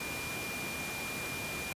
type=tone in noise; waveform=sine; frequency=2400 Hz; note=D7; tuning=37 cents sharp; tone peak=-39 dBFS; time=0-1.73 s; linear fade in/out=5 ms; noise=pink; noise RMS=-39 dBFS; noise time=0-1.73 s; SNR=-3 dB; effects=high-pass 100 Hz 12 dB/octave + resampled to 32000 Hz